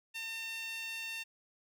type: tone with high-pass filter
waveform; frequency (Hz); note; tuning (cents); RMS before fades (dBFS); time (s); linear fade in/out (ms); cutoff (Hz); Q
sawtooth; 905; A5; +48; -41; 0.14-1.24; 20; 2500; 3.6
effects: none